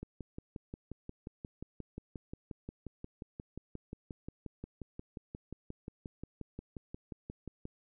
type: click train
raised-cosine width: 3 ms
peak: -29 dBFS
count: 44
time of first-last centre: 0.03-7.654 s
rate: 5.64 Hz
effects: none